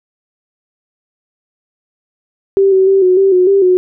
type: tone with pitch steps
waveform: sine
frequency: 391.1 / 380.1 / 388.4 / 367 / 388.5 / 364.3 / 394.2 / 365.5 Hz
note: G4 / F#4 / G4 / F#4 / G4 / F#4 / G4 / F#4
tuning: -4 / +47 / -16 / -14 / -16 / -27 / +10 / -21 cents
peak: -6 dBFS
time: 2.57-3.77 s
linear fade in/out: 0 ms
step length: 150 ms
effects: none

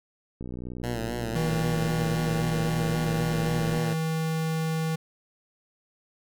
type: click train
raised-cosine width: 3 ms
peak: -24 dBFS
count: 208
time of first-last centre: 0.41-3.776 s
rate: 61.5 Hz
type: tone with vibrato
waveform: 10% pulse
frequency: 116.54 Hz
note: A#2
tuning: in tune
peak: -22 dBFS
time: 0.83-3.94 s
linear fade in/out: 10 ms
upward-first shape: sine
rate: 3.8 Hz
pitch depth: 61 cents each way
type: tone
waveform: square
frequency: 160.4 Hz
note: E3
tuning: 47 cents flat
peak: -26 dBFS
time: 1.35-4.96 s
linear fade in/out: 10 ms
effects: none

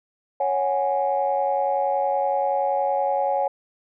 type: chord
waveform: sine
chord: C# suspended fourth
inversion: none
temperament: equal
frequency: 554.4 / 740 / 830.6 Hz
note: C#5 / F#5 / G#5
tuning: 0 / 0 / 0 cents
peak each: -23 / -25 / -23 dBFS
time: 0.4-3.48 s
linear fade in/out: 5 ms
effects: tanh soft clip ceiling -11 dBFS

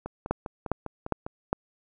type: two click trains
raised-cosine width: 1 ms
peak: -20 / -10 dBFS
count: 7 / 4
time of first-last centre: 0.06-1.265 / 0.31-1.53 s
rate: 4.98 / 2.46 Hz
effects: none

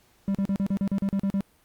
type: tone bursts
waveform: triangle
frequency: 196.7 Hz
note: G3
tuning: 6 cents sharp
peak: -20 dBFS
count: 11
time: 0.28-1.407 s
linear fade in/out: 0 ms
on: 67 ms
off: 39 ms
effects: pink hiss -62 dBFS RMS until 1.64 s + Opus 48 kbps

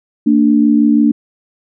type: tone pair together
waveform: sine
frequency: 227.1 / 293.2 Hz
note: A#3 / D4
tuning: -45 / -3 cents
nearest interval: major third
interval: 442 cents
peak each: -10 dBFS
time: 0.26-1.12 s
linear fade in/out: 10 ms
effects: none

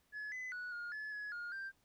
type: tone with pitch steps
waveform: sine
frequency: 1703 / 2015 / 1470 / 1424 / 1718 / 1688 / 1424 / 1577 Hz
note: G#6 / B6 / F#6 / F6 / A6 / G#6 / F6 / G6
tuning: +43 / +34 / -12 / +33 / -42 / +28 / +33 / +10 cents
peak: -39 dBFS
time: 0.12-1.72 s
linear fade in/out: 50 ms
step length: 200 ms
effects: tanh soft clip ceiling -40 dBFS + pink hiss -75 dBFS RMS until 1.84 s

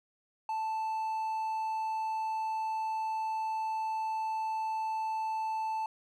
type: tone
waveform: triangle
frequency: 880 Hz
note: A5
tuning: in tune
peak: -29 dBFS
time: 0.49-5.86 s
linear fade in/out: 2 ms
effects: none

